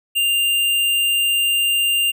square tone, 2794 Hz, F7, in tune, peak -16 dBFS, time 0.15-2.12 s, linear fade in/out 20 ms, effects none

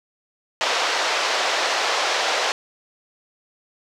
pink band-pass noise, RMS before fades -22 dBFS, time 0.61-2.52 s, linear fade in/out 0 ms, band 510 to 5800 Hz, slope 24 dB/octave, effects none

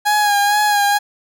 30% pulse tone with vibrato, 825 Hz, G#5, 12 cents flat, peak -10 dBFS, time 0.05-0.99 s, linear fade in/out 20 ms, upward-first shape sine, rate 2.2 Hz, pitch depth 35 cents each way, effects none

